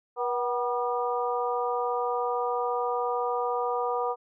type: harmonic tone with a mistuned harmonic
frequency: 241.9 Hz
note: B3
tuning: 36 cents flat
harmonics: 2 / 3 / 4 / 5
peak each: -29 / -31 / -32 / -33 dBFS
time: 0.16-4.16 s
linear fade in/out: 50 ms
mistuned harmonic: 3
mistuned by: +57 cents
effects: none